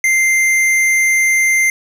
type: tone with hard clipping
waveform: sine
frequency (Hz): 2090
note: C7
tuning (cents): -2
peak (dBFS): -12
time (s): 0.04-1.7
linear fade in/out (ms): 2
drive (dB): 12
effects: none